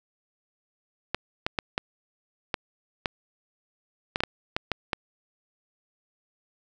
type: clicks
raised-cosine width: 0.3 ms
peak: -9 dBFS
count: 12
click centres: 1.146 / 1.465 / 1.588 / 1.779 / 2.542 / 3.058 / 4.159 / 4.205 / 4.236 / 4.565 / 4.717 / 4.932 s
effects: none